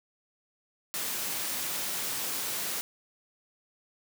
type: high-pass noise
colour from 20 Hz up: white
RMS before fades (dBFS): -33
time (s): 0.94-2.81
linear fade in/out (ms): 0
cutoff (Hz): 120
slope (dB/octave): 12
effects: none